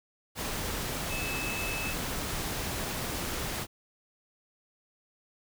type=tone in noise; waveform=sine; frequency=2605 Hz; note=E7; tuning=21 cents flat; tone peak=-35 dBFS; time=1.08-1.95 s; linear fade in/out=50 ms; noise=pink; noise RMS=-34 dBFS; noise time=0.35-3.67 s; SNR=-4 dB; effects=none